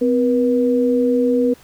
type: tone pair together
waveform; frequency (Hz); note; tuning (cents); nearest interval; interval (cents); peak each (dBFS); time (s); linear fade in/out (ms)
sine; 255.7 / 482.7; C4 / B4; -40 / -40; major seventh; 1100; -16; 0.01-1.54; 10
effects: pink hiss -48 dBFS RMS until 1.63 s